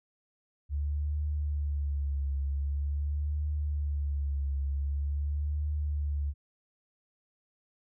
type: tone with vibrato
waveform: sine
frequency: 71.9 Hz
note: D2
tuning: 36 cents flat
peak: -28 dBFS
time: 0.69-6.34 s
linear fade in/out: 50 ms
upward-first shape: triangle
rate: 0.45 Hz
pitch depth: 70 cents each way
effects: none